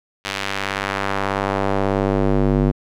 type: tone with band-pass filter sweep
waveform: square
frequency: 49.18 Hz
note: G1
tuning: 6 cents sharp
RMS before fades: -20 dBFS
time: 0.24-2.72 s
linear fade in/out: 20 ms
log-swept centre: 3100 to 250 Hz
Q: 0.89
effects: none